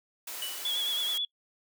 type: noise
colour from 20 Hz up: white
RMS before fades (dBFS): -39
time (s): 0.27-1.18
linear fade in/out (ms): 5
type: tone with exponential decay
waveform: square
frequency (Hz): 2960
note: F#7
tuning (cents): 0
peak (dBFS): -32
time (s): 0.42-0.82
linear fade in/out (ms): 2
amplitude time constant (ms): 86
type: tone with vibrato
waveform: sine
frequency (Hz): 3364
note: G#7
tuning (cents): +22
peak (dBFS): -28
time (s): 0.65-1.25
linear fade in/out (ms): 2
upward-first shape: sine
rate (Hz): 9.3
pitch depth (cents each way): 43
effects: noise-tail reverb RT60 0.1 s tail -26 dB re dry + high-pass 400 Hz 12 dB/octave